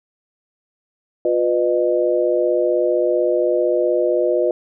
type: tone cluster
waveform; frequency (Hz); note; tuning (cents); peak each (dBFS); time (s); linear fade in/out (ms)
sine; 354.5 / 497.3 / 613; F4 / B4 / D#5; +26 / +12 / -26; -19; 1.25-4.51; 2
effects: none